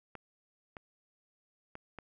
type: clicks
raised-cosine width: 0.5 ms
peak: -29 dBFS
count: 4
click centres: 0.153 / 0.768 / 1.754 / 1.987 s
effects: none